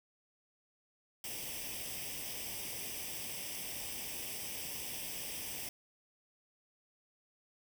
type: noise with comb filter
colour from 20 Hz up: white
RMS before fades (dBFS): -42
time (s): 1.24-5.69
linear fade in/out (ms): 2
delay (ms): 0.36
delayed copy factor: +0.75
effects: none